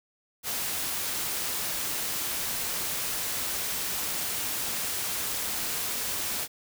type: noise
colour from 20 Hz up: white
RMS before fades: -31 dBFS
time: 0.43-6.48 s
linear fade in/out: 50 ms
effects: none